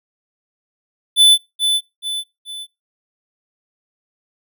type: tone with echo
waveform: square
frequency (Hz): 3500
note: A7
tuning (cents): -10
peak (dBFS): -7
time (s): 1.16-1.38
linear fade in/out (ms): 50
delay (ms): 430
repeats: 3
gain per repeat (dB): -7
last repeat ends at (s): 2.67
effects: noise-tail reverb RT60 0.2 s tail -19 dB re dry